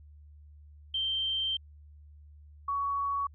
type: tone pair in turn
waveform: sine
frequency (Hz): 3136 / 1121.6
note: G7 / C#6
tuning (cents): 0 / +20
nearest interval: octave + tritone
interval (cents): 1780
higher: first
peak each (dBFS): -28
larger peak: neither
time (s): 0.94-1.57 / 2.68-3.27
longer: first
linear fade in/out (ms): 5
effects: added 74 Hz sine -50 dBFS peak until 3.34 s